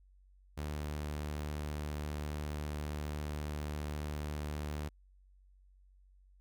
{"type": "tone", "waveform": "sawtooth", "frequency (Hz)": 74.7, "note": "D2", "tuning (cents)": 30, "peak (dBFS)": -33, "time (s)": [0.57, 4.89], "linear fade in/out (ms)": 10, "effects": ["added 47 Hz sine -60 dBFS peak until 6.4 s"]}